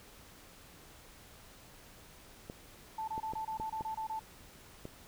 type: clicks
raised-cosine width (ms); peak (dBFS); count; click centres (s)
2; -29; 6; 2.499 / 3.179 / 3.335 / 3.599 / 3.809 / 4.854
type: tone bursts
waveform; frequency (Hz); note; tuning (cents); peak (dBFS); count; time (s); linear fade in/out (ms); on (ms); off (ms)
sine; 880; A5; 0; -35; 10; 2.98-4.194; 5; 98; 26
effects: pink hiss -56 dBFS RMS until 5.07 s